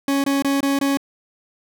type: tone bursts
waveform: 40% pulse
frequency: 277.2 Hz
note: C#4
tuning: in tune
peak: -16 dBFS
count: 5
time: 0.08-0.972 s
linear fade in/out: 2 ms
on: 160 ms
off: 23 ms
effects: none